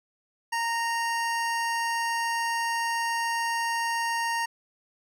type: tone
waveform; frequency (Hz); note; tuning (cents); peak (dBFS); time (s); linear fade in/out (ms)
25% pulse; 927; A#5; -10; -22; 0.52-4.46; 10
effects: low-pass 11000 Hz 12 dB/octave